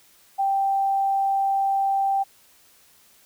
sine tone, 784 Hz, G5, in tune, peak -19 dBFS, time 0.38-2.24 s, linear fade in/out 20 ms, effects white hiss -56 dBFS RMS until 3.25 s

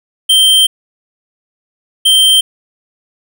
square tone pair in turn, 3136 / 3136 Hz, G7 / G7, 0 / 0 cents, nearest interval unison, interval 0 cents, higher neither, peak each -6 dBFS, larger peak neither, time 0.29-0.67 / 2.05-2.41 s, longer first, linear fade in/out 10 ms, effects none

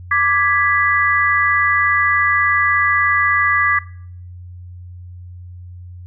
sine chord, G# diminished, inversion second, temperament equal, 1174.7 / 1661.2 / 1975.5 Hz, D6 / G#6 / B6, 0 / 0 / 0 cents, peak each -17 dBFS, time 0.11-3.79 s, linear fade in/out 5 ms, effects noise-tail reverb RT60 0.6 s tail -20 dB re dry + added 89 Hz sine -32 dBFS peak until 6.06 s

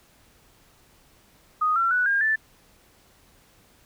sine tone with pitch steps, 1244 / 1356.6 / 1479.4 / 1613.3 / 1759.3 Hz, D#6 / E6 / F#6 / G6 / A6, -1 / +49 / -1 / +49 / -1 cents, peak -19 dBFS, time 1.61-2.36 s, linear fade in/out 10 ms, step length 150 ms, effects pink hiss -58 dBFS RMS until 3.85 s

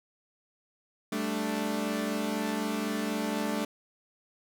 sawtooth chord, G suspended second, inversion none, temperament equal, 196 / 220 / 293.7 Hz, G3 / A3 / D4, 0 / 0 / 0 cents, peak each -32 / -28 / -30 dBFS, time 1.12-3.65 s, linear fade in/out 5 ms, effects none

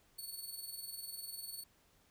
10% pulse tone with tremolo, 4435 Hz, C#8, in tune, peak -34 dBFS, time 0.18-1.64 s, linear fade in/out 10 ms, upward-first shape triangle, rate 20 Hz, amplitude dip 70%, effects pink hiss -70 dBFS RMS until 2.1 s

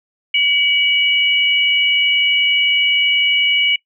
sine tone pair together, 2278 / 2929 Hz, C#7 / F#7, +47 / -18 cents, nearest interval major third, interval 435 cents, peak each -15 dBFS, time 0.34-3.76 s, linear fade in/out 5 ms, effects noise-tail reverb RT60 0.1 s tail -21 dB re dry

